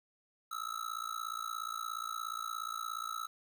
square tone with amplitude modulation, 1302 Hz, E6, 22 cents flat, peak -34 dBFS, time 0.51-3.27 s, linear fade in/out 10 ms, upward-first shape sine, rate 57 Hz, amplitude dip 100%, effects 11-bit

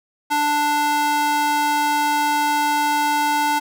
square tone with high-pass filter, 294.5 Hz, D4, 5 cents sharp, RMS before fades -19 dBFS, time 0.3-3.6 s, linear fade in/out 20 ms, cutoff 680 Hz, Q 3.4, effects none

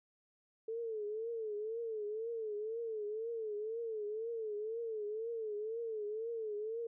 sine tone with vibrato, 439.8 Hz, A4, 1 cent flat, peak -37 dBFS, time 0.68-6.87 s, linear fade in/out 5 ms, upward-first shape triangle, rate 2 Hz, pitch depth 120 cents each way, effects none

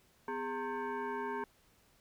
sine tone with frequency modulation, 252 Hz, B3, 35 cents sharp, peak -35 dBFS, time 0.28-1.44 s, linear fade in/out 2 ms, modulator 661 Hz, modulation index 1.8, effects pink hiss -68 dBFS RMS until 2 s

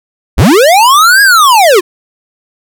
square linear two-way sweep, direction up then down, 30.87 to 1666 to 327.6 Hz, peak -3 dBFS, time 0.37-1.81 s, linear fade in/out 20 ms, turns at 1.22 s, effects none

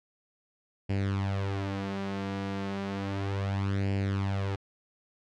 sawtooth tone with flanger, 98.3 Hz, G2, 5 cents sharp, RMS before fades -31 dBFS, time 0.89-4.56 s, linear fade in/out 10 ms, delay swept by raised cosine 0.4 to 6 ms, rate 0.33 Hz, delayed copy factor +0.7, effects low-pass 4000 Hz 12 dB/octave

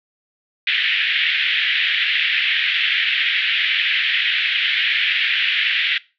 white band-pass noise, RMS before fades -19 dBFS, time 0.67-5.98 s, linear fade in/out 2 ms, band 1700 to 3400 Hz, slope 48 dB/octave, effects noise-tail reverb RT60 0.3 s tail -21 dB re dry

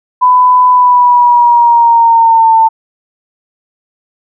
sine tone with pitch glide, 1000 to 896.1 Hz, B5 to A5, +21 to +31 cents, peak -3 dBFS, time 0.21-2.69 s, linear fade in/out 20 ms, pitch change -190 cents, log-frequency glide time 0.7-2.56 s, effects none

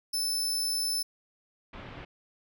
sawtooth tone, 5270 Hz, E8, 1 cent flat, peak -25 dBFS, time 0.13-1.03 s, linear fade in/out 10 ms
pink low-pass noise, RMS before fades -44 dBFS, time 1.73-2.05 s, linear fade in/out 5 ms, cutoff 3200 Hz, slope 24 dB/octave
effects none

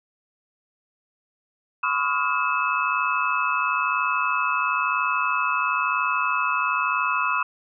sine tone cluster, 1014 / 1115 / 1268 / 1411 / 2602 Hz, B5 / C#6 / D#6 / F6 / E7, +45 / +10 / +32 / +17 / -23 cents, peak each -27 dBFS, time 1.83-7.43 s, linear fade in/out 5 ms, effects none

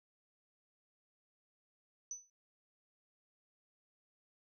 sine tone with exponential decay, 6000 Hz, F#8, 23 cents sharp, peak -37 dBFS, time 2.11-2.3 s, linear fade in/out 2 ms, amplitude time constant 41 ms, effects none

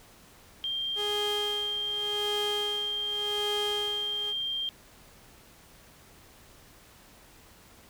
sine tone, 3184 Hz, G7, 26 cents sharp, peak -29 dBFS, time 0.64-4.69 s, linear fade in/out 0 ms
sawtooth tone with tremolo, 415.3 Hz, G#4, in tune, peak -26 dBFS, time 0.95-4.34 s, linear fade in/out 50 ms, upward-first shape sine, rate 0.86 Hz, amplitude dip 80%
effects pink hiss -55 dBFS RMS until 7.89 s

